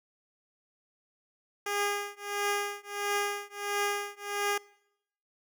10% pulse tone with tremolo, 407.6 Hz, G#4, 32 cents flat, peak -18 dBFS, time 1.66-4.58 s, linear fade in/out 5 ms, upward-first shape triangle, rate 1.5 Hz, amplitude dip 100%, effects noise-tail reverb RT60 0.8 s tail -24 dB re dry

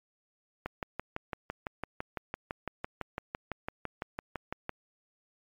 click train, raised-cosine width 0.5 ms, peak -19 dBFS, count 25, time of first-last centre 0.66-4.694 s, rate 5.95 Hz, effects MP3 96 kbps

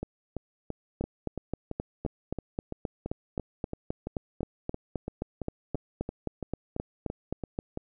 two click trains, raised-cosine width 2 ms, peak -20 / -17 dBFS, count 24 / 26, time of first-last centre 0.03-7.774 / 1.01-7.589 s, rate 2.97 / 3.8 Hz, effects none

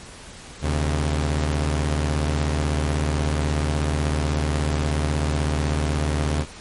sawtooth tone pair together, 75.62 / 134.9 Hz, D#2 / C#3, -49 / -47 cents, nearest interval minor seventh, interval 1002 cents, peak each -17 / -23 dBFS, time 0.61-6.46 s, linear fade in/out 50 ms, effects pink hiss -41 dBFS RMS until 6.6 s + MP3 48 kbps

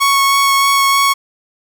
sawtooth tone with vibrato, 1106 Hz, C#6, 4 cents flat, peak -6 dBFS, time 0-1.14 s, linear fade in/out 20 ms, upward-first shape sine, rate 3.2 Hz, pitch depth 9 cents each way, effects none

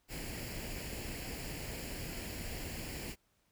pink noise with comb filter, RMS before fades -42 dBFS, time 0.08-3.16 s, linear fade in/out 50 ms, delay 0.41 ms, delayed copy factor +0.6, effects pink hiss -75 dBFS RMS until 3.51 s

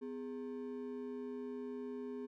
triangle ring-modulated tone, 332.3 Hz, E4, 14 cents sharp, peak -36 dBFS, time 0.01-2.27 s, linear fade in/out 20 ms, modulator 80.3 Hz, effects none

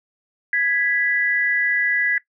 sine tone pair together, 1661.2 / 1975.5 Hz, G#6 / B6, 0 / 0 cents, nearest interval minor third, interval 300 cents, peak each -20 dBFS, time 0.53-2.18 s, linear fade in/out 2 ms, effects noise-tail reverb RT60 0.1 s tail -18 dB re dry

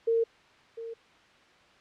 sine tone with echo, 457.6 Hz, A#4, 32 cents flat, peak -22 dBFS, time 0.07-0.24 s, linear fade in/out 10 ms, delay 700 ms, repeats 1, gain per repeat -14 dB, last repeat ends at 0.94 s, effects white hiss -58 dBFS RMS until 1.8 s + low-pass 3000 Hz 12 dB/octave

